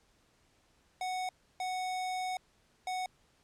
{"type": "tone bursts at uneven times", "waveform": "square", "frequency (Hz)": 740, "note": "F#5", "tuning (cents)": 0, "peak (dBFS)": -34, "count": 3, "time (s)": [[1.01, 1.29], [1.6, 2.37], [2.87, 3.06]], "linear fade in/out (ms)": 2, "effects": ["pink hiss -69 dBFS RMS until 3.43 s", "low-pass 9000 Hz 12 dB/octave"]}